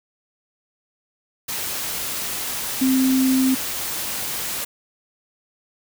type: tone in noise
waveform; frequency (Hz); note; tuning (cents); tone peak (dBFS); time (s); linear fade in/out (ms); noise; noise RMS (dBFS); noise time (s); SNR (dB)
sine; 261.6; C4; 0; -15; 2.81-3.55; 10; white; -27; 1.48-4.65; +9
effects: none